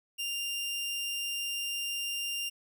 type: tone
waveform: sawtooth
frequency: 2794 Hz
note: F7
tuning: in tune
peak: -29 dBFS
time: 0.18-2.5 s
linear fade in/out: 20 ms
effects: none